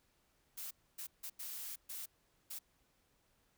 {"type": "noise bursts at uneven times", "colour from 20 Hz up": "blue", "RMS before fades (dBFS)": -45, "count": 6, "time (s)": [[0.57, 0.71], [0.98, 1.07], [1.23, 1.3], [1.39, 1.76], [1.89, 2.06], [2.5, 2.59]], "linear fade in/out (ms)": 10, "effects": ["pink hiss -75 dBFS RMS until 3.57 s"]}